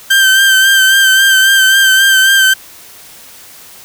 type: tone with vibrato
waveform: 30% pulse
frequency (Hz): 1563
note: G6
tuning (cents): -6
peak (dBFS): -3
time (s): 0.1-2.54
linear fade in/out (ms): 10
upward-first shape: sine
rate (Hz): 3.7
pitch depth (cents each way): 30
effects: white hiss -36 dBFS RMS until 3.84 s